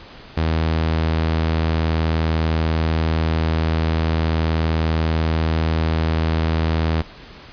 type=tone; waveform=sawtooth; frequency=80.4 Hz; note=E2; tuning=43 cents flat; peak=-13 dBFS; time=0.37-7.02 s; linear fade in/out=5 ms; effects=pink hiss -41 dBFS RMS until 7.52 s + resampled to 11025 Hz